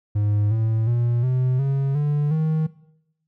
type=tone with pitch steps; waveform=triangle; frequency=103.9 / 111.36 / 119.35 / 127.92 / 137.1 / 146.94 / 157.48 Hz; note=G#2 / A2 / A#2 / C3 / C#3 / D3 / D#3; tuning=+1 / +21 / +41 / -39 / -19 / +1 / +21 cents; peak=-16 dBFS; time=0.15-2.67 s; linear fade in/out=10 ms; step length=360 ms; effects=noise-tail reverb RT60 0.8 s tail -19 dB re dry